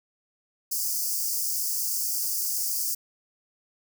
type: high-pass noise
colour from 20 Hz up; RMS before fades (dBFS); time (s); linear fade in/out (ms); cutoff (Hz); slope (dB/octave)
white; -28; 0.71-2.95; 10; 4700; 96
effects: none